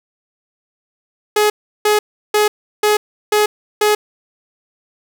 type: tone bursts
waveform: sawtooth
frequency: 421.2 Hz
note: G#4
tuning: 24 cents sharp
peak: -7 dBFS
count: 6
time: 1.36-3.95 s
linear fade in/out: 5 ms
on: 140 ms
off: 350 ms
effects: none